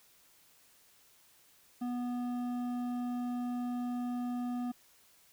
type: tone with hard clipping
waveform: sine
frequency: 244.9 Hz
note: B3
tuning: 14 cents flat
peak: -35 dBFS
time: 1.81-4.72 s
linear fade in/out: 10 ms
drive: 9 dB
effects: white hiss -64 dBFS RMS until 5.32 s